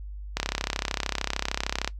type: click train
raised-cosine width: 0.2 ms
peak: -8 dBFS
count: 51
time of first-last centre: 0.37-1.876 s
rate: 33.2 Hz
effects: noise-tail reverb RT60 0.1 s tail -19 dB re dry + added 50 Hz sine -35 dBFS peak until 1.99 s